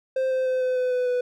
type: tone with pitch steps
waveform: triangle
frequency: 523.3 / 518.5 / 513.7 / 509 / 504.3 / 499.7 / 495.1 Hz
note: C5 / C5 / C5 / C5 / B4 / B4 / B4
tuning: 0 / -16 / -32 / -48 / +36 / +20 / +4 cents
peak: -19 dBFS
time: 0.16-1.21 s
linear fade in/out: 5 ms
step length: 150 ms
effects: none